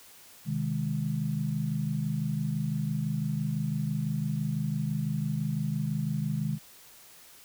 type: chord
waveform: sine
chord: Ab major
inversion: first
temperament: just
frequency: 129.78 / 155.74 / 207.7 Hz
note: C3 / Eb3 / Ab3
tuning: -14 / +2 / 0 cents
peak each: -33 / -30 / -33 dBFS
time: 0.45-6.59 s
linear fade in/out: 50 ms
effects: white hiss -53 dBFS RMS until 7.44 s